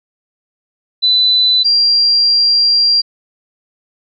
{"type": "tone pair in turn", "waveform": "sine", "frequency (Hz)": [3997, 4753], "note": ["B7", "D8"], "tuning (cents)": [20, 20], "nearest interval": "minor third", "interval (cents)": 300, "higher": "second", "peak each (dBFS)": -8, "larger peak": "neither", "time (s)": [[1.02, 1.64], [1.64, 3.02]], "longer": "second", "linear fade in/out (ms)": 20, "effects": []}